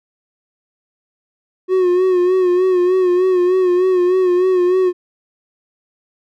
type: tone with vibrato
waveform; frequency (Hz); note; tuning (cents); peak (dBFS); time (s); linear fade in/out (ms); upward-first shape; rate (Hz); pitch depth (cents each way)
triangle; 365; F#4; -24; -9; 1.68-4.93; 50; sine; 3.3; 51
effects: none